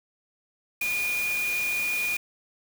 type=tone in noise; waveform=sine; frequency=2438 Hz; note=D#7; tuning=36 cents flat; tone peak=-25 dBFS; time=0.81-2.17 s; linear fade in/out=5 ms; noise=white; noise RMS=-35 dBFS; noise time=0.81-2.17 s; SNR=+7 dB; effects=none